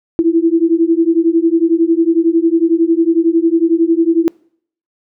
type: beating tone pair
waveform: sine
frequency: 326.1 / 337.1 Hz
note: E4 / E4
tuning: -19 / +39 cents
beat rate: 11 Hz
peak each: -12 dBFS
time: 0.19-4.28 s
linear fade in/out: 0 ms
effects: noise-tail reverb RT60 0.6 s tail -26 dB re dry